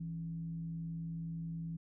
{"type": "tone with frequency modulation", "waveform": "sine", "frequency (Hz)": 164.81, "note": "E3", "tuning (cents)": 0, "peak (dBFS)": -38, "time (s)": [0, 1.77], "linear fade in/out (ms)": 10, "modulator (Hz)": 111, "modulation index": 0.27, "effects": []}